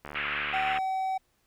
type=click train; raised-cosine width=0.5 ms; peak=-24 dBFS; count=55; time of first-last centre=0.05-0.787 s; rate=73.3 Hz
type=band-pass noise; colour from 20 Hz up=white; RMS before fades=-32 dBFS; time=0.15-0.78 s; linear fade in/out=5 ms; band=1200 to 2800 Hz; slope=48 dB/octave
type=tone; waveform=triangle; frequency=761 Hz; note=F#5; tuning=48 cents sharp; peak=-25 dBFS; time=0.53-1.18 s; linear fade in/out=10 ms
effects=pink hiss -71 dBFS RMS until 1.46 s